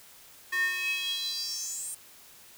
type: tone with high-pass filter sweep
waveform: square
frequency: 364.4 Hz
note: F#4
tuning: 26 cents flat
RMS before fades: -32 dBFS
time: 0.52-1.95 s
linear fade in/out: 10 ms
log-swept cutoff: 1600 to 9200 Hz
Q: 7.6
effects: white hiss -53 dBFS RMS until 2.57 s